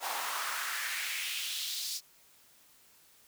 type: noise with high-pass filter sweep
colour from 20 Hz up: pink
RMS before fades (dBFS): -36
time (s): 0-2.01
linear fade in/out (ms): 50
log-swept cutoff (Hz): 780 to 5000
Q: 2.5
effects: white hiss -62 dBFS RMS until 3.27 s